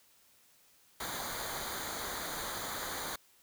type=noise with comb filter; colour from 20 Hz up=pink; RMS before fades=-39 dBFS; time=1-3.16 s; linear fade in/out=5 ms; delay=0.37 ms; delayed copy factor=-0.75; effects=white hiss -65 dBFS RMS until 3.42 s